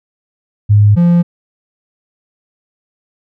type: tone pair in turn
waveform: sine / triangle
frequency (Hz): 103.83 / 172.96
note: G#2 / F3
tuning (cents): 0 / -16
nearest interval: major sixth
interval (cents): 884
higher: second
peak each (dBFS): -4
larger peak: neither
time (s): 0.69-0.96 / 0.96-1.23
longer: neither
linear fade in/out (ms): 20
effects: none